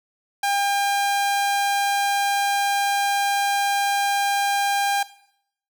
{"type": "tone", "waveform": "sawtooth", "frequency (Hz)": 802, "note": "G5", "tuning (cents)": 39, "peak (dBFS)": -16, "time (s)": [0.43, 5.03], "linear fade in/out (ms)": 5, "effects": ["noise-tail reverb RT60 0.7 s tail -17 dB re dry"]}